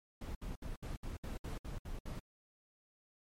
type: noise bursts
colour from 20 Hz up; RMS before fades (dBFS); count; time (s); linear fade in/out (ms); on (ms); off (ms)
brown; -42; 10; 0.21-2.195; 5; 140; 65
effects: MP3 64 kbps